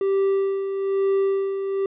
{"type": "tone with tremolo", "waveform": "triangle", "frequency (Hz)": 390.8, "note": "G4", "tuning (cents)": -5, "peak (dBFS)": -15, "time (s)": [0.01, 1.86], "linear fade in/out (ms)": 2, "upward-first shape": "sine", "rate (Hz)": 1.1, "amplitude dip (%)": 55, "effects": ["resampled to 8000 Hz"]}